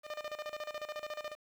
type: tone with tremolo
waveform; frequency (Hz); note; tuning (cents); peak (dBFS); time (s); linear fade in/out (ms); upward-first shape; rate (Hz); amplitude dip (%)
sawtooth; 604; D5; +48; -33; 0.03-1.36; 50; square; 14; 80
effects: low-pass 5000 Hz 12 dB/octave + 10-bit